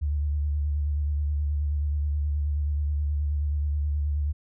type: tone with vibrato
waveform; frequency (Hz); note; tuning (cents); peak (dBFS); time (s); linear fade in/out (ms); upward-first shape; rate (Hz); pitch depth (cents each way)
sine; 73.42; D2; 0; -23; 0.01-4.33; 20; square; 9.4; 33
effects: none